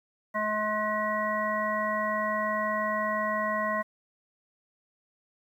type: harmonic tone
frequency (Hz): 212.9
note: G#3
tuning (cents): +43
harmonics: 1 / 3 / 5 / 7 / 9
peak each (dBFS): -36 / -31 / -30 / -40 / -32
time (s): 0.34-3.83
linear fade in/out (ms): 20
effects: 10-bit